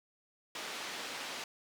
white band-pass noise, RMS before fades -42 dBFS, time 0.55-1.44 s, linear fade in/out 2 ms, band 240 to 4100 Hz, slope 12 dB/octave, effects none

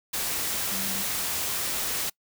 sine tone in noise, 193.7 Hz, G3, 20 cents flat, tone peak -37 dBFS, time 0.71-1.03 s, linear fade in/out 10 ms, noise white, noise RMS -29 dBFS, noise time 0.13-2.1 s, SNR -11 dB, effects noise-tail reverb RT60 0.1 s tail -24 dB re dry

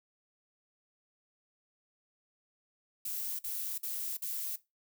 violet noise bursts, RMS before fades -37 dBFS, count 4, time 3.05-4.56 s, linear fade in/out 5 ms, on 340 ms, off 50 ms, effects noise-tail reverb RT60 0.2 s tail -17 dB re dry

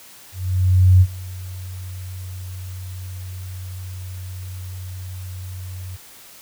sine tone with ADSR envelope, 92.1 Hz, F#2, 7 cents flat, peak -7 dBFS, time 0.32-5.97 s, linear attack 690 ms, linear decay 56 ms, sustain -22 dB, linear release 18 ms, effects white hiss -44 dBFS RMS until 6.41 s

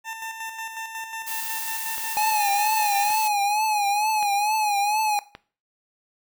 20% pulse tone with tremolo, 896 Hz, A5, 31 cents sharp, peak -25 dBFS, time 0.04-3.17 s, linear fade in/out 50 ms, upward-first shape square, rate 5.5 Hz, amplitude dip 45%
blue noise, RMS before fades -31 dBFS, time 1.26-3.29 s, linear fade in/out 20 ms
click train, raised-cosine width 0.3 ms, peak -21 dBFS, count 4, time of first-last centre 1.98-5.351 s, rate 0.89 Hz
square tone with vibrato, 836 Hz, G#5, 11 cents sharp, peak -21 dBFS, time 2.17-5.19 s, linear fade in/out 0 ms, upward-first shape triangle, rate 2.2 Hz, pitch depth 87 cents each way
effects noise-tail reverb RT60 0.4 s tail -18 dB re dry

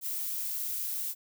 violet noise, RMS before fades -34 dBFS, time 0.01-1.15 s, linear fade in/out 50 ms, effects none

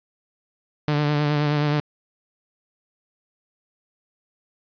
sawtooth tone with vibrato, 148 Hz, D3, 14 cents sharp, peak -15 dBFS, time 0.88-1.8 s, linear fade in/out 0 ms, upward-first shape sine, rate 9.5 Hz, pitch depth 30 cents each way, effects resampled to 11025 Hz + 8-bit

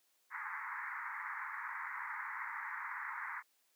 white band-pass noise, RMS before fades -43 dBFS, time 0.3-3.43 s, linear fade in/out 50 ms, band 870 to 2100 Hz, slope 96 dB/octave, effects white hiss -75 dBFS RMS until 3.75 s + high-pass 300 Hz 12 dB/octave

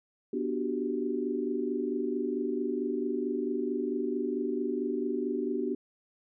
sine chord, G major seventh, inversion first, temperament just, 245 / 294 / 367.5 / 392 Hz, B3 / D4 / F#4 / G4, -14 / +2 / -12 / 0 cents, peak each -34 dBFS, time 0.33-5.75 s, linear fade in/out 5 ms, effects none

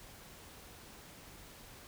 silence, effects pink hiss -54 dBFS RMS until 1.87 s

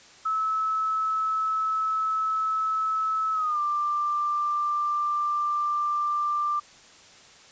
sine tone with pitch glide, 1300 to 1185.2 Hz, E6 to D6, -24 to +15 cents, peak -23 dBFS, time 0.25-6.6 s, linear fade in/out 10 ms, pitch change -161 cents, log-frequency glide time 3.33-3.6 s, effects white hiss -51 dBFS RMS until 7.51 s + resampled to 16000 Hz

